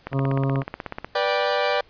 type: click train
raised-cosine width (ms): 0.5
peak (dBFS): -14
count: 17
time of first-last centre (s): 0.07-1.046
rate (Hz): 16.4
type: harmonic tone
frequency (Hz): 136.1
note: C#3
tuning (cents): -31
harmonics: 1 / 2 / 3 / 4 / 5 / 7 / 8 / 9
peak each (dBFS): -21 / -27 / -31 / -33 / -35 / -38 / -39 / -40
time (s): 0.11-0.64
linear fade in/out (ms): 50
type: chord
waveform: sawtooth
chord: G major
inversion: first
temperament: equal with one note detuned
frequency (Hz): 487.9 / 587.3 / 784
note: B4 / D5 / G5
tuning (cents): -21 / 0 / 0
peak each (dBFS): -21 / -19 / -22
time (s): 1.15-1.81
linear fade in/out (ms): 5
effects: pink hiss -55 dBFS RMS until 1.89 s + resampled to 11025 Hz